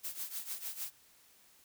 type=noise with tremolo; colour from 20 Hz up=blue; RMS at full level=-38 dBFS; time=0.03-0.91 s; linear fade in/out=20 ms; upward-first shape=triangle; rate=6.6 Hz; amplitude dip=85%; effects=white hiss -64 dBFS RMS until 1.64 s